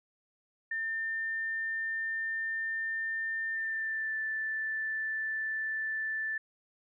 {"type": "tone with pitch glide", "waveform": "sine", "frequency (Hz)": [1800, 1760.9], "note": ["A6", "A6"], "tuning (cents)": [39, 1], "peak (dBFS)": -31, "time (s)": [0.71, 6.38], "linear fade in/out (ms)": 5, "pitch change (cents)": -38, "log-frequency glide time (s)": [3.5, 4.16], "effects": []}